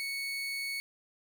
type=tone; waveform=30% pulse; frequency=2217 Hz; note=C#7; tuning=in tune; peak=-31 dBFS; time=0-0.8 s; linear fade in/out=0 ms; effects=none